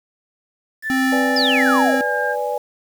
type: tone with pitch glide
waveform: sine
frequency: 1760 to 1604.6 Hz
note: A6 to G6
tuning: 0 to +40 cents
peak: -21 dBFS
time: 0.82-2.36 s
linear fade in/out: 50 ms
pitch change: -160 cents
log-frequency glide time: 1.41-2.12 s
type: tone with tremolo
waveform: square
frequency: 263.3 Hz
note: C4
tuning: 11 cents sharp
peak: -17 dBFS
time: 0.9-2.01 s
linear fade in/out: 0 ms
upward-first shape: sine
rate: 1.5 Hz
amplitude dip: 40%
type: chord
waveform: sine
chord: G# diminished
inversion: first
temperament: equal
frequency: 493.9 / 587.3 / 830.6 Hz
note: B4 / D5 / G#5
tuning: 0 / 0 / 0 cents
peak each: -24 dBFS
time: 1.12-2.58 s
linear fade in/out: 5 ms
type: exponential sweep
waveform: sine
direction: down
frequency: 5280 to 523.3 Hz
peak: -17 dBFS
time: 1.36-1.95 s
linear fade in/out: 5 ms
effects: 7-bit